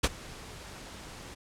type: noise with ADSR envelope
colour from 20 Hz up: pink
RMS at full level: -22 dBFS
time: 0.03-1.35 s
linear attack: 12 ms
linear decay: 39 ms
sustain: -23 dB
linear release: 16 ms
effects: low-pass 9000 Hz 12 dB/octave